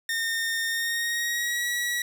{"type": "tone with pitch glide", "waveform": "sawtooth", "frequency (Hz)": [1827, 1926.7], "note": ["A#6", "B6"], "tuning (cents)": [-35, -43], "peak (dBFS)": -22, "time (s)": [0.09, 2.02], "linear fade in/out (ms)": 2, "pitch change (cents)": 92, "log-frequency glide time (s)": [0.67, 1.68], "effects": []}